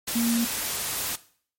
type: tone in noise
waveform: sine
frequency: 233.1 Hz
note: A#3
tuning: in tune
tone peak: -21 dBFS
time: 0.15-0.45 s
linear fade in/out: 10 ms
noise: white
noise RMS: -29 dBFS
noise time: 0.07-1.16 s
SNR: +5 dB
effects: noise-tail reverb RT60 0.5 s tail -17 dB re dry + MP3 64 kbps